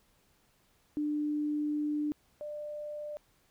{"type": "tone pair in turn", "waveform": "sine", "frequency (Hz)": [297.9, 595.8], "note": ["D4", "D5"], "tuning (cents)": [25, 25], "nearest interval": "octave", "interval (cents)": 1200, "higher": "second", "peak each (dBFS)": [-29, -37], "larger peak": "first", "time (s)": [[0.97, 2.12], [2.41, 3.17]], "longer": "first", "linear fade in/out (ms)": 0, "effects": ["pink hiss -69 dBFS RMS until 3.5 s"]}